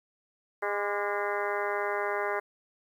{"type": "harmonic tone with a mistuned harmonic", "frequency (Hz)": 204.4, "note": "G#3", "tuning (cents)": -27, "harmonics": [2, 3, 4, 5, 6, 7, 8, 9, 10], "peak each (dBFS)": [-33, -35, -36, -37, -38, -38, -39, -40, -40], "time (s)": [0.62, 2.4], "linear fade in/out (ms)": 10, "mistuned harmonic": 6, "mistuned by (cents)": -52, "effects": ["10-bit"]}